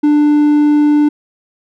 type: tone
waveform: triangle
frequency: 296.2 Hz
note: D4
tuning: 15 cents sharp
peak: -5 dBFS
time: 0.03-1.09 s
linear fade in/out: 10 ms
effects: none